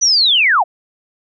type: linear sweep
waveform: sine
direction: down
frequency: 6040 to 618 Hz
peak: -9 dBFS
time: 0.01-0.64 s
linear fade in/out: 20 ms
effects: none